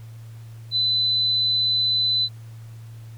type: tone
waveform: sine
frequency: 4012 Hz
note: B7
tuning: 26 cents sharp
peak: -18 dBFS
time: 0.71-2.29 s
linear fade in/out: 50 ms
effects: added 113 Hz sine -37 dBFS peak until 3.17 s + pink hiss -55 dBFS RMS until 3.17 s